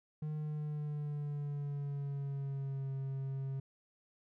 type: tone with pitch glide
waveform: triangle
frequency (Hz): 152.6 to 135.17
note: D#3 to C#3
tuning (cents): -33 to -43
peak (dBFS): -34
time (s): 0.22-3.6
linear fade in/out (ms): 5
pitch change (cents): -210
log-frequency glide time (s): 0.34-2.92
effects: none